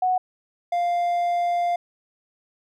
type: tone pair in turn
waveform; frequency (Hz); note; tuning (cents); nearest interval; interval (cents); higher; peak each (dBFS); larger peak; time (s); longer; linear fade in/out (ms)
sine / triangle; 738 / 698.5; F#5 / F5; -5 / 0; minor second; 95; first; -18; neither; 0.02-0.18 / 0.72-1.76; second; 5
effects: none